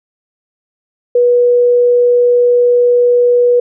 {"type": "tone", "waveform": "sine", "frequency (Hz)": 486.5, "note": "B4", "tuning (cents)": -26, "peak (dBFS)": -6, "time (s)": [1.15, 3.6], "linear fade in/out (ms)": 5, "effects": []}